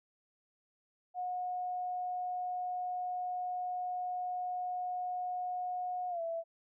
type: tone with pitch glide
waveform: sine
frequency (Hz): 725 to 664.8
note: F#5 to E5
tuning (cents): -35 to +15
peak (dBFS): -34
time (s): 1.14-6.44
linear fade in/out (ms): 50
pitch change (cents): -150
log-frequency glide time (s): 6.09-6.21
effects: none